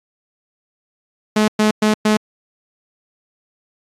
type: tone bursts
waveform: sawtooth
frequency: 213.8 Hz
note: A3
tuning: 49 cents flat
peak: -8 dBFS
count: 4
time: 1.36-2.17 s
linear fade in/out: 5 ms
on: 120 ms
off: 110 ms
effects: low-pass 9000 Hz 12 dB/octave + AAC 48 kbps